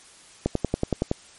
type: click train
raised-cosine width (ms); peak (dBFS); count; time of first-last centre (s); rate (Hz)
2; -8; 8; 0.46-1.114; 10.7
effects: white hiss -50 dBFS RMS until 1.38 s + MP3 48 kbps